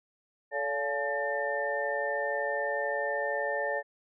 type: tone cluster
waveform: sine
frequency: 436.9 / 570 / 701 / 857 / 1798 Hz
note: A4 / C#5 / F5 / A5 / A6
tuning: -12 / +48 / +6 / -46 / +37 cents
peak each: -37 / -32 / -38 / -37 / -33 dBFS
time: 0.51-3.83 s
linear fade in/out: 50 ms
effects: none